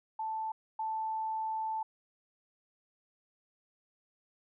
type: tone pair in turn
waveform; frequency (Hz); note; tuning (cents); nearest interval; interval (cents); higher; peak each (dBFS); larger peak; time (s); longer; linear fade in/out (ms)
sine; 880 / 880; A5 / A5; 0 / 0; unison; 0; neither; -33 / -32; second; 0.19-0.52 / 0.79-1.83; second; 5
effects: none